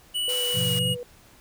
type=tone with pitch glide; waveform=square; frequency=2949 to 2883 Hz; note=F#7 to F#7; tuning=-6 to -46 cents; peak=-25 dBFS; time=0.14-0.95 s; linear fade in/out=20 ms; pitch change=-40 cents; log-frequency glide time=0.51-0.75 s
type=tone with vibrato; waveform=sine; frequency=493.9 Hz; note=B4; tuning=in tune; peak=-32 dBFS; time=0.28-1.03 s; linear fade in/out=0 ms; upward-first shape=sine; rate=3.8 Hz; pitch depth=24 cents each way
type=high-pass noise; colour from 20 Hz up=white; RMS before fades=-35 dBFS; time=0.29-0.79 s; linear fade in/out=0 ms; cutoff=300 Hz; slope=24 dB/octave
type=chord; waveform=sine; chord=F diminished; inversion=first; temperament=just; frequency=104.77 / 125.72 / 174.61 Hz; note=Ab2 / Cb3 / F3; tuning=+16 / +31 / 0 cents; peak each=-32 / -28 / -29 dBFS; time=0.53-0.97 s; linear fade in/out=50 ms
effects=pink hiss -54 dBFS RMS until 1.4 s